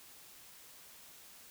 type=silence; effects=white hiss -56 dBFS RMS until 1.5 s